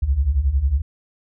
sine beating tone pair, 61.4 / 72.4 Hz, B1 / D2, -9 / -24 cents, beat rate 11 Hz, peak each -21 / -17 dBFS, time 0.02-0.82 s, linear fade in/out 10 ms, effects none

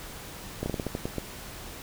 slowing click train, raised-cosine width 2 ms, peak -16 dBFS, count 9, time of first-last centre 0.63-1.183 s, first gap 30 ms, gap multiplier 1.23, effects pink hiss -42 dBFS RMS until 1.82 s

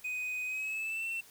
triangle tone with pitch glide, 2500 to 2695 Hz, D#7 to E7, +8 to +38 cents, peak -32 dBFS, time 0.04-1.21 s, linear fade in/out 10 ms, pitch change +130 cents, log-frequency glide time 0.45-1.08 s, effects white hiss -57 dBFS RMS until 1.3 s

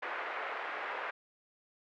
white band-pass noise, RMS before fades -39 dBFS, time 0.02-1.11 s, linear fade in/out 10 ms, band 440 to 2000 Hz, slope 24 dB/octave, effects none

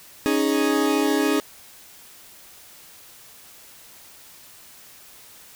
40% pulse chord, C# suspended second, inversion none, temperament equal, 277.2 / 311.1 / 415.3 Hz, C#4 / D#4 / G#4, 0 / 0 / 0 cents, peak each -22 / -22 / -23 dBFS, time 0.26-1.4 s, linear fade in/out 0 ms, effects white hiss -47 dBFS RMS until 5.55 s

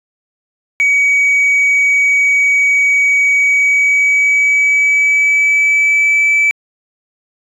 sine tone with pitch glide, 2263 to 2309 Hz, C#7 to D7, +35 to -30 cents, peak -6 dBFS, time 0.8-6.51 s, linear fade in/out 0 ms, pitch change +35 cents, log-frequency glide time 3.36-6.33 s, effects tanh soft clip ceiling -7 dBFS

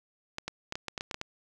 clicks, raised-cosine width 0.2 ms, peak -17 dBFS, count 10, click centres 0.384 / 0.48 / 0.724 / 0.755 / 0.883 / 0.978 / 1.009 / 1.112 / 1.144 / 1.214 s, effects none

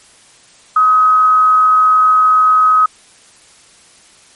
sine tone with amplitude modulation, 1266 Hz, D#6, 30 cents sharp, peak -5 dBFS, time 0.76-2.86 s, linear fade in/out 5 ms, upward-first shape sine, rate 231 Hz, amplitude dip 25%, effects white hiss -45 dBFS RMS until 4.35 s + MP3 48 kbps

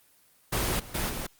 pink noise with level steps, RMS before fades -27 / -44 / -29 / -34 dBFS, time 0.52-1.27 s, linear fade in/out 10 ms, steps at 0.79 / 0.94 / 1.09 s, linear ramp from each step 10 ms, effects white hiss -62 dBFS RMS until 1.39 s + Opus 24 kbps

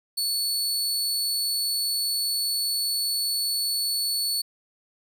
sawtooth tone, 4435 Hz, C#8, in tune, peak -21 dBFS, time 0.17-4.42 s, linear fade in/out 10 ms, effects none

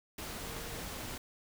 sine tone in noise, 462.8 Hz, A#4, 13 cents flat, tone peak -50 dBFS, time 0.4-0.8 s, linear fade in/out 5 ms, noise pink, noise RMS -42 dBFS, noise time 0.18-1.18 s, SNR -11 dB, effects none

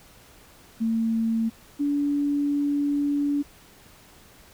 sine tone pair in turn, 225.8 / 287.4 Hz, A3 / D4, +45 / -37 cents, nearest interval major third, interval 418 cents, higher second, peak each -21 dBFS, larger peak neither, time 0.8-1.5 / 1.79-3.43 s, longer second, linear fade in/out 20 ms, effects pink hiss -52 dBFS RMS until 4.53 s

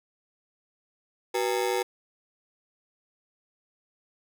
30% pulse ring-modulated tone, 431.1 Hz, A4, 35 cents flat, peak -19 dBFS, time 1.34-1.83 s, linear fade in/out 10 ms, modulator 55.9 Hz, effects none

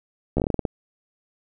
slowing click train, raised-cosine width 2 ms, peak -9 dBFS, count 10, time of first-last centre 0.37-0.652 s, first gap 13 ms, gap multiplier 1.21, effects none

